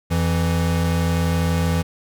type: tone pair together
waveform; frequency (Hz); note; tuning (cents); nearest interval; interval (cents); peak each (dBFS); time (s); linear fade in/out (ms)
square; 86.49 / 166.9; F2 / E3; -16 / +22; major seventh; 1138; -21; 0.1-1.83; 20
effects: none